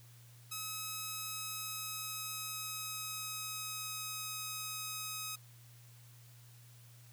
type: tone with pitch glide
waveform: 5% pulse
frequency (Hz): 1280 to 1267.5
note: D#6 to D#6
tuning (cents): +49 to +32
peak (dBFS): -28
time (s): 0.51-5.36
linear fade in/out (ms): 10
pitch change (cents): -17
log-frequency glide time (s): 1.15-4.3
effects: added 119 Hz sine -56 dBFS peak until 7.12 s + white hiss -63 dBFS RMS until 7.12 s